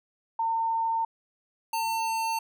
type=tone pair in turn; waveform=sine / square; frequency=907 / 900.2 Hz; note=A#5 / A5; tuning=-48 / +39 cents; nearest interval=unison; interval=13 cents; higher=first; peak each=-24 / -27 dBFS; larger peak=first; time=0.39-1.05 / 1.73-2.39 s; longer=neither; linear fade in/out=5 ms; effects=none